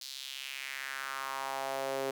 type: tone with high-pass filter sweep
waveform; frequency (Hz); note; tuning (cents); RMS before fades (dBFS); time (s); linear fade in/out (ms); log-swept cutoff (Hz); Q
sawtooth; 135.2; C#3; -43; -38; 0.01-2.11; 5; 4500 to 430; 2.7
effects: none